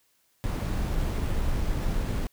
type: noise with sample-and-hold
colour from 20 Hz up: brown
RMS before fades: -27 dBFS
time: 0.44-2.27 s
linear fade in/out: 0 ms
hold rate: 11025 Hz
effects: white hiss -68 dBFS RMS until 2.32 s